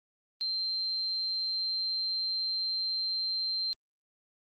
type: tone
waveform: sine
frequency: 4142 Hz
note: C8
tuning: 18 cents flat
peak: -29 dBFS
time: 0.41-3.73 s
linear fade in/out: 0 ms
effects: Opus 32 kbps